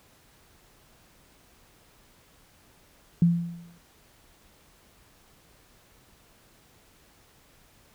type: tone with exponential decay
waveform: sine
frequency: 170.9 Hz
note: F3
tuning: 37 cents flat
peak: -14 dBFS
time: 3.22-3.78 s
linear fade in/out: 2 ms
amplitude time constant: 120 ms
effects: pink hiss -59 dBFS RMS until 7.94 s